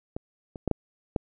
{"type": "clicks", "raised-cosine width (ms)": 2, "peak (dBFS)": [-19, -25, -12, -10, -11], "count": 5, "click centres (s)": [0.165, 0.558, 0.677, 0.713, 1.162], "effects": []}